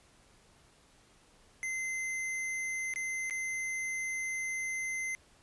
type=tone with dropouts; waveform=square; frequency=2068 Hz; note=C7; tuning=21 cents flat; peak=-34 dBFS; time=1.63-5.15 s; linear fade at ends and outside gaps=0 ms; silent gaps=2.938-2.959 / 3.298-3.308 s; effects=pink hiss -63 dBFS RMS until 5.42 s + resampled to 24000 Hz